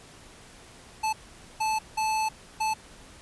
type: tone bursts at uneven times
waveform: square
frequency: 872 Hz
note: A5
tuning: 16 cents flat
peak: -25 dBFS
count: 4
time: 1.03-1.13 / 1.6-1.79 / 1.97-2.29 / 2.6-2.74 s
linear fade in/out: 10 ms
effects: pink hiss -50 dBFS RMS until 3.21 s + resampled to 24000 Hz